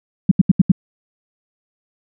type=tone bursts; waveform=sine; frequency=185.5 Hz; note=F#3; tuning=5 cents sharp; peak=-5 dBFS; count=5; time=0.29-0.718 s; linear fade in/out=5 ms; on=24 ms; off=77 ms; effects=none